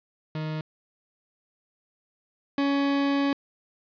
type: tone pair in turn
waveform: 40% pulse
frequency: 155.56 / 279.9 Hz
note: D#3 / C#4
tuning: 0 / +17 cents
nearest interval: minor seventh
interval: 1017 cents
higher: second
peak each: -28 / -21 dBFS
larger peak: second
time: 0.35-0.61 / 2.58-3.33 s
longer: second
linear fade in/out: 2 ms
effects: resampled to 11025 Hz + 9-bit